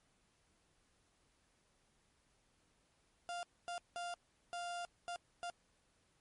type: tone bursts at uneven times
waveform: 35% pulse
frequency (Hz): 698.5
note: F5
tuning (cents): 0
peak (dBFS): -39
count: 6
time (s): 3.29-3.43 / 3.68-3.78 / 3.96-4.14 / 4.53-4.85 / 5.08-5.16 / 5.43-5.5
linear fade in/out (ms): 0
effects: pink hiss -75 dBFS RMS until 6.2 s + MP3 48 kbps